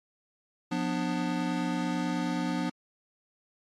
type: chord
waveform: square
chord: B diminished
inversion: second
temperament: just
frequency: 177.8 / 246.9 / 296.3 Hz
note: F3 / B3 / D4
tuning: +31 / 0 / +15 cents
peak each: -33 dBFS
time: 0.71-2.7 s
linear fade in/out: 10 ms
effects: low-pass 6000 Hz 12 dB/octave + MP3 64 kbps